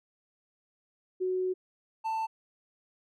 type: tone pair in turn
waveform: sine / triangle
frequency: 370 / 888.2 Hz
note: F#4 / A5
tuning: 0 / +16 cents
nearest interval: octave + minor third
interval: 1516 cents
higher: second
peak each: -27 dBFS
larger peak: neither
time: 1.2-1.54 / 2.04-2.27 s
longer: first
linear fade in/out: 20 ms
effects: none